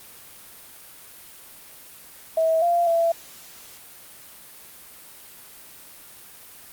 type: tone with pitch steps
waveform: sine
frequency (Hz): 647 / 691 / 670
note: E5 / F5 / E5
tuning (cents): -32 / -19 / +28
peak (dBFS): -17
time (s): 2.37-3.12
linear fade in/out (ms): 5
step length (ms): 250
effects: white hiss -45 dBFS RMS until 6.72 s + Opus 32 kbps